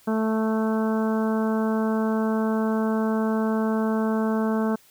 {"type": "harmonic tone", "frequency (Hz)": 220, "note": "A3", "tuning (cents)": 0, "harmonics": [1, 2, 3, 4, 5, 6, 7], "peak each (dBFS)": [-22, -28, -32, -34, -36, -38, -39], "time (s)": [0.07, 4.76], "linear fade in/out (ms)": 10, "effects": ["white hiss -56 dBFS RMS until 4.9 s"]}